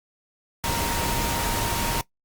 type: tone in noise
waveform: sine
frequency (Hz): 932.3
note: A#5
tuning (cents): 0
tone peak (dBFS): -30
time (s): 0.64-2.01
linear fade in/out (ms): 0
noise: pink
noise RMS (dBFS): -26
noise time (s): 0.64-2.01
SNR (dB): -7
effects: noise-tail reverb RT60 0.1 s tail -19 dB re dry + Opus 48 kbps